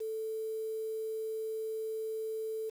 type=tone with quantisation; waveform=sine; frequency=440 Hz; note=A4; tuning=in tune; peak=-34 dBFS; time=0-2.7 s; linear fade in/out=10 ms; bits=9; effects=none